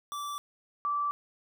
square / sine tone pair in turn, 1163 / 1163 Hz, D6 / D6, -17 / -17 cents, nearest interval unison, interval 0 cents, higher neither, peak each -35 / -27 dBFS, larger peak second, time 0.12-0.38 / 0.85-1.11 s, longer neither, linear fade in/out 0 ms, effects none

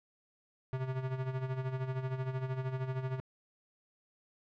square tone with tremolo, 130.5 Hz, C3, 4 cents flat, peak -32 dBFS, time 0.73-3.2 s, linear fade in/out 0 ms, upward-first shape sine, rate 13 Hz, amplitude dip 65%, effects low-pass 2000 Hz 12 dB/octave

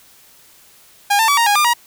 sawtooth tone with pitch steps, 812 / 896 / 1144 / 932 / 821 / 1202 / 952 Hz, G#5 / A5 / D6 / A#5 / G#5 / D6 / A#5, -39 / +31 / -46 / -1 / -20 / +40 / +36 cents, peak -8 dBFS, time 1.1-1.737 s, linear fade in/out 10 ms, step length 91 ms, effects white hiss -48 dBFS RMS until 1.86 s

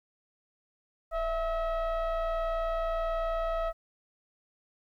sine tone with frequency modulation, 659.3 Hz, E5, in tune, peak -25 dBFS, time 1.11-3.73 s, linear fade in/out 50 ms, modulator 630 Hz, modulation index 0.92, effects tanh soft clip ceiling -27 dBFS + 11-bit

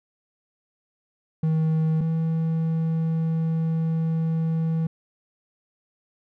triangle tone pair in turn, 159 / 162.15 Hz, D#3 / E3, +38 / -28 cents, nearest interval unison, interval 34 cents, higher second, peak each -17 / -19 dBFS, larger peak first, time 1.43-2.01 / 2.01-4.87 s, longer second, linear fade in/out 5 ms, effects none

